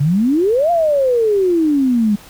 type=exponential two-way sweep; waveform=sine; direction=up then down; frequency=134.8 to 705 to 200.9 Hz; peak=-11 dBFS; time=0-2.16 s; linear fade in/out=10 ms; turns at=0.71 s; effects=pink hiss -41 dBFS RMS until 2.29 s